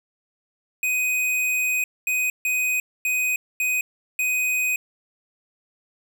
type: tone bursts at uneven times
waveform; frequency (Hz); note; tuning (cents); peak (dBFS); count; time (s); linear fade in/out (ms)
square; 2500; D#7; +8; -21; 6; 0.83-1.84 / 2.07-2.3 / 2.45-2.8 / 3.05-3.36 / 3.6-3.81 / 4.19-4.76; 2
effects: none